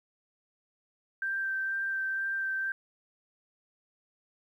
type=tone with vibrato; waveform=sine; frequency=1568 Hz; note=G6; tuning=in tune; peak=-29 dBFS; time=1.22-2.72 s; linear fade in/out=2 ms; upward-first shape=sine; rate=2.1 Hz; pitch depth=12 cents each way; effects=11-bit